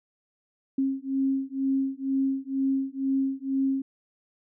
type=beating tone pair; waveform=sine; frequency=268.3 / 270.4 Hz; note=C4 / C#4; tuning=+44 / -43 cents; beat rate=2.1 Hz; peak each=-27 dBFS; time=0.78-3.82 s; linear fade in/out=5 ms; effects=none